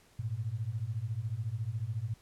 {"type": "beating tone pair", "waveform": "sine", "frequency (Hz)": [103.5, 117.5], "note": ["G#2", "A#2"], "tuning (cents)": [-5, 14], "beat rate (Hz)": 14, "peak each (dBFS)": [-36, -35], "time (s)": [0.19, 2.14], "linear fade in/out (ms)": 5, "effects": ["pink hiss -63 dBFS RMS until 2.21 s", "low-pass 12000 Hz 12 dB/octave"]}